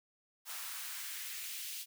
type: noise with high-pass filter sweep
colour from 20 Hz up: white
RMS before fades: -43 dBFS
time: 0.45-1.86 s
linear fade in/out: 50 ms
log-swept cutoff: 930 to 3200 Hz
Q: 1.3
effects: none